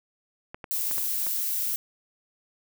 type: clicks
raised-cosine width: 0.5 ms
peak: -23 dBFS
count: 5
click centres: 0.545 / 0.642 / 0.912 / 0.981 / 1.267 s
type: noise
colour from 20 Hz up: violet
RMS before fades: -28 dBFS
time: 0.71-1.76 s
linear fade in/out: 0 ms
effects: none